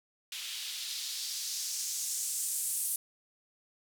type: noise with band-pass filter sweep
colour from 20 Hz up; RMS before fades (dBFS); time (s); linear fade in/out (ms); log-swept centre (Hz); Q
blue; -36; 0.32-2.96; 2; 3000 to 10000; 1.9
effects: none

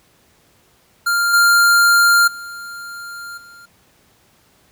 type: tone with level steps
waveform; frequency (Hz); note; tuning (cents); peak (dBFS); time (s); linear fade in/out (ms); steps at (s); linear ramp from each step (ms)
square; 1396.9; F6; 0; -15 / -10 / -30 / -40; 1.06-3.66; 10; 1.33 / 2.27 / 3.37; 10
effects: pink hiss -55 dBFS RMS until 4.71 s + high-pass 60 Hz 12 dB/octave

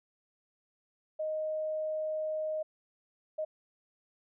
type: tone bursts at uneven times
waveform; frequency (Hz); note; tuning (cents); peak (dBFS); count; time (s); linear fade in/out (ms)
sine; 622.3; D#5; 0; -31; 2; 1.19-2.63 / 3.38-3.45; 10
effects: none

